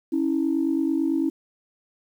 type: tone pair together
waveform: sine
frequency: 275.4 / 324.4 Hz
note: C#4 / E4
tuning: -11 / -28 cents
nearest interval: minor third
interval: 283 cents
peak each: -23 / -22 dBFS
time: 0.12-1.3 s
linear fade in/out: 10 ms
effects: tanh soft clip ceiling -13 dBFS + 9-bit